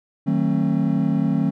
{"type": "chord", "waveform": "triangle", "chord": "D# diminished seventh", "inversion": "none", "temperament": "just", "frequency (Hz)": [155.56, 186.68, 224, 268.8], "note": ["D#3", "F#3", "A3", "C4"], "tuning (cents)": [0, 16, 31, 47], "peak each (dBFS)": -21, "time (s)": [0.26, 1.51], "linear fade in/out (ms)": 20, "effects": []}